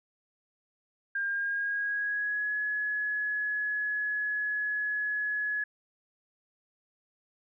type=tone with pitch glide; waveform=sine; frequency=1605 to 1692.6 Hz; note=G6 to G#6; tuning=+40 to +32 cents; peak=-28 dBFS; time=1.15-5.64 s; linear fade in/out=5 ms; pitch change=+92 cents; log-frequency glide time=1.26-2.56 s; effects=none